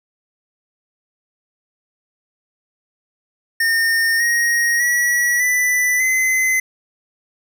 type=tone with pitch steps; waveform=square; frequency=1825 / 1877.4 / 1931.3 / 1986.7 / 2044 Hz; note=A#6 / A#6 / B6 / B6 / C7; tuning=-37 / +12 / -39 / +10 / -41 cents; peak=-15 dBFS; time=3.6-6.6 s; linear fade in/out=5 ms; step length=600 ms; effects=none